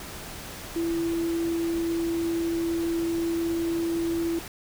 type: tone in noise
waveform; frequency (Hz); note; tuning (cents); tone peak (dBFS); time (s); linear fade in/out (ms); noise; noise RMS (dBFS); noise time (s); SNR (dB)
sine; 334.3; E4; +24; -24; 0.76-4.39; 2; pink; -39; 0-4.48; +12
effects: none